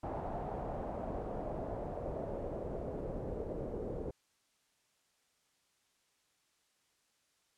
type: noise with low-pass filter sweep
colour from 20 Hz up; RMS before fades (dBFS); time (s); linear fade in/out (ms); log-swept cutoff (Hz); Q
pink; -40; 0.03-4.11; 5; 770 to 470; 2.8
effects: white hiss -75 dBFS RMS until 7.57 s + low-pass 9000 Hz 12 dB/octave